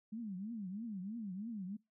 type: tone with vibrato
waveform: sine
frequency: 206.9 Hz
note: G#3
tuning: 6 cents flat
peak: -40 dBFS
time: 0.12-1.77 s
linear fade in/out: 10 ms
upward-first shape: triangle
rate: 3.1 Hz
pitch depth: 270 cents each way
effects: noise-tail reverb RT60 0.2 s tail -22 dB re dry